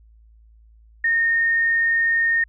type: tone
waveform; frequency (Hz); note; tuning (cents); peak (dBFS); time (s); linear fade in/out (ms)
sine; 1838; A#6; -25; -16; 1.04-2.44; 5
effects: added 55 Hz sine -48 dBFS peak until 2.48 s

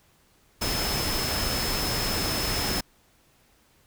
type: tone in noise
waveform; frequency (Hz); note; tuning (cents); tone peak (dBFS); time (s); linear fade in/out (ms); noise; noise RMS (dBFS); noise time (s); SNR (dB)
sine; 5210; E8; -21; -31; 0.61-2.81; 10; pink; -28; 0.61-2.81; -6
effects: pink hiss -62 dBFS RMS until 3.86 s

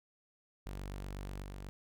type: tone with level steps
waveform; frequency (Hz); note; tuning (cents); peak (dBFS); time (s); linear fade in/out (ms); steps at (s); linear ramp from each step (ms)
sawtooth; 48.19; G1; -29; -37 / -40; 0.66-1.69; 0; 1.43; 2
effects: none

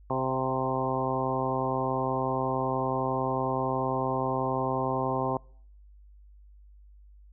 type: harmonic tone with a mistuned harmonic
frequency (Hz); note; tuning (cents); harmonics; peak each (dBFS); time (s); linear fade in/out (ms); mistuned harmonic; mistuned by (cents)
130.81; C3; 0; 1 / 2 / 3 / 4 / 5 / 6 / 7 / 8; -34 / -34 / -34 / -34 / -34 / -34 / -34 / -34; 0.1-5.37; 2; 5; +16
effects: noise-tail reverb RT60 0.6 s tail -26 dB re dry + added 50 Hz sine -50 dBFS peak until 7.32 s

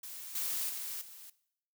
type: noise with level steps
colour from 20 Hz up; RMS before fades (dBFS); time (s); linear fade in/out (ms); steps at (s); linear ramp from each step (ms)
blue; -45 / -35 / -40 / -51; 0.03-1.3; 5; 0.35 / 0.69 / 1.01; 5
effects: noise-tail reverb RT60 0.7 s tail -18 dB re dry

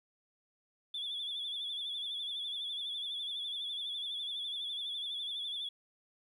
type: tone with vibrato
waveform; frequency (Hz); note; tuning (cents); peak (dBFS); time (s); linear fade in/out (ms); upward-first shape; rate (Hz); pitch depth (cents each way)
sine; 3445; A7; -37; -35; 0.94-5.69; 5; sine; 12; 63
effects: tanh soft clip ceiling -32 dBFS + 12-bit

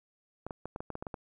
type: clicks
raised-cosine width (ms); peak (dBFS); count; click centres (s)
1; -24; 10; 0.466 / 0.508 / 0.656 / 0.761 / 0.805 / 0.903 / 0.954 / 1.025 / 1.068 / 1.142
effects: 11-bit

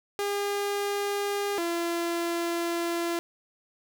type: tone pair in turn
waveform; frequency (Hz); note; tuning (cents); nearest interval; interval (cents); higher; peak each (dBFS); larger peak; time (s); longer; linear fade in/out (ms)
sawtooth; 404.9 / 340.5; G#4 / F4; -44 / -44; minor third; 300; first; -23; neither; 0.19-1.58 / 1.58-3.19; second; 0
effects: none

